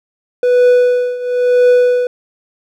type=tone with tremolo; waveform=triangle; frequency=493.9 Hz; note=B4; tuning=in tune; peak=-3 dBFS; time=0.43-2.07 s; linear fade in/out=2 ms; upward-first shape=triangle; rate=0.99 Hz; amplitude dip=85%; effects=none